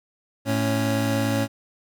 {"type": "tone pair together", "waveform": "25% pulse", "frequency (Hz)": [110, 277.2], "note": ["A2", "C#4"], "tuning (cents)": [0, 0], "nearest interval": "octave + major third", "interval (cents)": 1600, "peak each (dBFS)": -20, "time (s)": [0.45, 1.48], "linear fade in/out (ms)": 50, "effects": []}